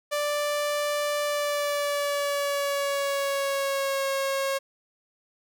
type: tone with pitch glide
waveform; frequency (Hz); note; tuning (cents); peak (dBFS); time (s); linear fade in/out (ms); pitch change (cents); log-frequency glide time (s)
sawtooth; 587.3 to 544.8; D5 to C#5; 0 to -30; -21; 0.11-4.59; 20; -130; 1.23-4.08
effects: none